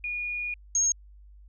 sine tone pair in turn, 2443 / 6522 Hz, D#7 / G#8, -32 / -32 cents, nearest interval octave + perfect fourth, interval 1700 cents, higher second, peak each -29 / -21 dBFS, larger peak second, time 0.04-0.54 / 0.75-0.92 s, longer first, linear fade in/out 2 ms, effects added 50 Hz sine -48 dBFS peak until 1.48 s

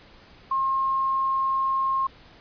sine tone, 1070 Hz, C6, 38 cents sharp, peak -21 dBFS, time 0.51-2.07 s, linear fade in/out 5 ms, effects pink hiss -51 dBFS RMS until 2.4 s + resampled to 11025 Hz

